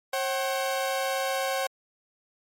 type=tone pair together; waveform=sawtooth; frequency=539 / 760.2 Hz; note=C#5 / F#5; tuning=-49 / +47 cents; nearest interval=tritone; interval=596 cents; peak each=-24 / -26 dBFS; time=0.13-1.67 s; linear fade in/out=5 ms; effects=MP3 64 kbps